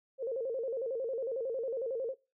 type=tone with vibrato; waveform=sine; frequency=493.9 Hz; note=B4; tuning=in tune; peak=-32 dBFS; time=0.18-2.15 s; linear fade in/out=50 ms; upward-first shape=square; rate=11 Hz; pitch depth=130 cents each way; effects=noise-tail reverb RT60 0.3 s tail -22 dB re dry